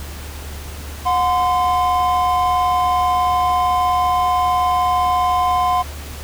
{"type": "tone pair together", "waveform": "triangle", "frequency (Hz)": [726, 1032.4], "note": ["F#5", "C6"], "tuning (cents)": [-33, -23], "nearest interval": "tritone", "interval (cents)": 610, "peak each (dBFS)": -15, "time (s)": [1.05, 5.83], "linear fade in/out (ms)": 20, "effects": ["added 73 Hz sine -30 dBFS peak until 6.23 s", "pink hiss -35 dBFS RMS until 6.23 s"]}